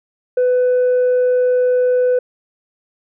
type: tone with tanh clipping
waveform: sine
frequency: 499.7 Hz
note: B4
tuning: 20 cents sharp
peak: -12 dBFS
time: 0.37-2.19 s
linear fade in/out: 5 ms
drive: 1 dB
effects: none